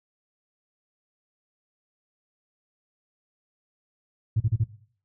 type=tone bursts; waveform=sine; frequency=110 Hz; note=A2; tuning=in tune; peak=-18 dBFS; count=4; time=4.36-4.641 s; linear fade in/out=10 ms; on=44 ms; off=35 ms; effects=noise-tail reverb RT60 0.5 s tail -17 dB re dry + tanh soft clip ceiling -14 dBFS